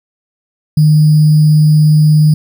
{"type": "tone with sample-and-hold", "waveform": "sine", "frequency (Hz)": 152.8, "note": "D#3", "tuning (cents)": -31, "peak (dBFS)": -4, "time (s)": [0.77, 2.34], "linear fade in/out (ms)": 5, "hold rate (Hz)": 4900, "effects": []}